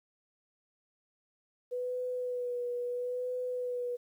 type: tone with vibrato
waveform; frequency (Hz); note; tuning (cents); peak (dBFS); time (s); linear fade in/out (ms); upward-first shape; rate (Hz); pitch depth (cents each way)
sine; 493.5; B4; -1; -32; 1.71-3.97; 20; sine; 0.75; 26
effects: 11-bit